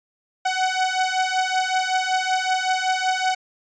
sawtooth beating tone pair, 745 / 750.3 Hz, F#5 / F#5, +12 / +24 cents, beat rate 5.3 Hz, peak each -19 dBFS, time 0.45-3.35 s, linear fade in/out 10 ms, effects resampled to 16000 Hz

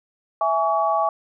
sine chord, C# minor, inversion first, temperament equal with one note detuned, 659.3 / 830.6 / 1132.7 Hz, E5 / G#5 / C#6, 0 / 0 / +37 cents, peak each -22 dBFS, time 0.41-1.09 s, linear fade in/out 2 ms, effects none

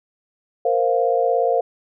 sine chord, Bb suspended second, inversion none, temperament equal, 466.2 / 523.3 / 698.5 Hz, Bb4 / C5 / F5, 0 / 0 / 0 cents, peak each -20 dBFS, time 0.65-1.61 s, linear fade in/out 5 ms, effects none

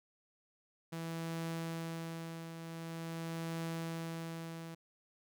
sawtooth tone with tremolo, 164.81 Hz, E3, in tune, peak -33 dBFS, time 0.92-4.75 s, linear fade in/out 10 ms, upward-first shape triangle, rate 0.46 Hz, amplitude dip 60%, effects none

